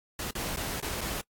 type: noise with dropouts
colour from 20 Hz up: pink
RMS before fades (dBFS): -34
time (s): 0.19-1.21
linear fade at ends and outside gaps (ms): 2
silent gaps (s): 0.309-0.353 / 0.56-0.57 / 0.802-0.826 / 1.009-1.013
effects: noise-tail reverb RT60 0.1 s tail -26 dB re dry + AAC 64 kbps